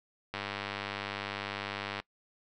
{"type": "click train", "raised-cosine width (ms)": 0.3, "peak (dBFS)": -19, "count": 167, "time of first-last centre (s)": [0.34, 2], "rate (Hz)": 100, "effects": ["noise-tail reverb RT60 0.1 s tail -23 dB re dry"]}